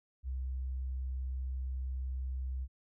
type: tone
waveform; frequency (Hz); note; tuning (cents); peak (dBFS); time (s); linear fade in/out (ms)
sine; 64.7; C2; -19; -34; 0.23-2.68; 50
effects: none